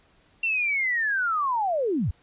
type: linear sweep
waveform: sine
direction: down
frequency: 2735 to 61.7 Hz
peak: -22 dBFS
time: 0.43-2.11 s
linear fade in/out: 5 ms
effects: pink hiss -61 dBFS RMS until 2.22 s + resampled to 8000 Hz